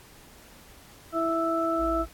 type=harmonic tone; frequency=329.6 Hz; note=E4; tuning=in tune; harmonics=1 / 2 / 4; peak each=-28 / -28 / -28 dBFS; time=1.12-2.06 s; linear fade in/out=50 ms
type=tone; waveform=sine; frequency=55 Hz; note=A1; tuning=in tune; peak=-33 dBFS; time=1.77-2.09 s; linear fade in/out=50 ms
effects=pink hiss -52 dBFS RMS until 2.13 s + AAC 64 kbps